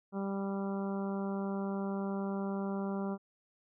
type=harmonic tone; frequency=196.6 Hz; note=G3; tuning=5 cents sharp; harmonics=1 / 2 / 3 / 4 / 5 / 6 / 7; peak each=-34 / -40 / -44 / -46 / -48 / -50 / -51 dBFS; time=0.12-3.18 s; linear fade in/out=50 ms; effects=none